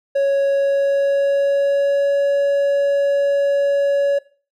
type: tone with pitch glide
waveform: triangle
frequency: 554.4 to 562.8 Hz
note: C#5 to C#5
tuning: 0 to +26 cents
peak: -12 dBFS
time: 0.15-4.19 s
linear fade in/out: 10 ms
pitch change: +26 cents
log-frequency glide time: 0.47-2.15 s
effects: noise-tail reverb RT60 0.4 s tail -20 dB re dry